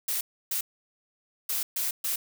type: noise bursts at uneven times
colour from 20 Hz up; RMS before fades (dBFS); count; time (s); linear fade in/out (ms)
blue; -29; 5; 0.08-0.21 / 0.51-0.61 / 1.49-1.63 / 1.76-1.91 / 2.04-2.16; 5
effects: none